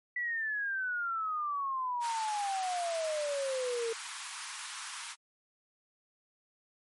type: exponential sweep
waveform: sine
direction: down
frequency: 1975.5 to 450 Hz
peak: -31 dBFS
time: 0.16-3.93 s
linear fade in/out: 5 ms
type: high-pass noise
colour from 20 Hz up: pink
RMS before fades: -42 dBFS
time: 2-5.16 s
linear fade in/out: 50 ms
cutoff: 930 Hz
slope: 48 dB/octave
effects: MP3 48 kbps